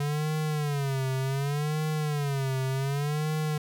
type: tone with vibrato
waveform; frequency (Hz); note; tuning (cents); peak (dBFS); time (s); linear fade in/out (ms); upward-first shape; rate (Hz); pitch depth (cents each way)
square; 143; D3; -46; -27; 0-3.58; 5; sine; 0.67; 140
effects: none